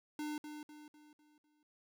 square tone with echo, 300 Hz, D4, 37 cents sharp, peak -39 dBFS, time 0.19-0.38 s, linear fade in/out 2 ms, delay 250 ms, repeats 5, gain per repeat -7 dB, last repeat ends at 1.63 s, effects none

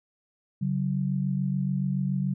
sine tone pair together, 140.39 / 187.4 Hz, C#3 / F#3, +22 / +22 cents, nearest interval perfect fourth, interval 500 cents, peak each -27 dBFS, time 0.61-2.34 s, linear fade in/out 10 ms, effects none

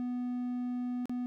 triangle tone with dropouts, 246.9 Hz, B3, in tune, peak -30 dBFS, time 0-1.26 s, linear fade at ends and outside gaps 0 ms, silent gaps 1.056-1.095 s, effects none

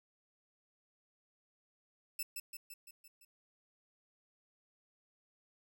5% pulse tone with echo, 2637 Hz, E7, in tune, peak -27 dBFS, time 2.19-2.23 s, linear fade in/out 5 ms, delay 170 ms, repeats 6, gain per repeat -4 dB, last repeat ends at 3.25 s, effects none

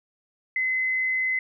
sine tone, 2041 Hz, C7, 44 cents flat, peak -22 dBFS, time 0.56-1.39 s, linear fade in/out 2 ms, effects none

